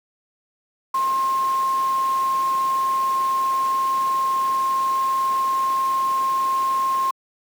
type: tone in noise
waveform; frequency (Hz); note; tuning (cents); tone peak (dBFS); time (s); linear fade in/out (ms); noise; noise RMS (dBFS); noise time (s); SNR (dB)
sine; 1065; C6; +30; -18; 0.94-7.11; 5; pink; -36; 0.94-7.11; +15
effects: high-pass 300 Hz 12 dB/octave